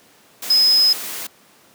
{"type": "tone in noise", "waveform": "sine", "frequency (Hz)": 5080, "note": "D#8", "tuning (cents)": 35, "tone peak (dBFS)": -11, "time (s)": [0.5, 0.93], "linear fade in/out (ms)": 5, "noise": "white", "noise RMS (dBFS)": -29, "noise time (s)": [0.42, 1.27], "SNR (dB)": 15, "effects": ["pink hiss -51 dBFS RMS until 1.74 s", "high-pass 200 Hz 12 dB/octave"]}